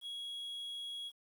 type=tone; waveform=triangle; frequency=3322 Hz; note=G#7; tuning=in tune; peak=-39 dBFS; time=0.01-1.12 s; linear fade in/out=50 ms; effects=11-bit